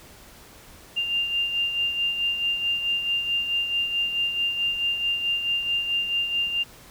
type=beating tone pair; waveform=sine; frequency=2794 / 2798.6 Hz; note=F7 / F7; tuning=0 / +3 cents; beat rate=4.6 Hz; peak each=-23 / -32 dBFS; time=0.96-6.64 s; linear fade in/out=20 ms; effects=pink hiss -48 dBFS RMS until 6.9 s